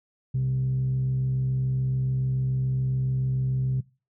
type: tone with frequency modulation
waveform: sine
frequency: 130.4 Hz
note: C3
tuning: 5 cents flat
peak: -21 dBFS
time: 0.34-3.81 s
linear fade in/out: 10 ms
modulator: 67 Hz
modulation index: 0.22
effects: noise-tail reverb RT60 0.3 s tail -21 dB re dry + tanh soft clip ceiling -19 dBFS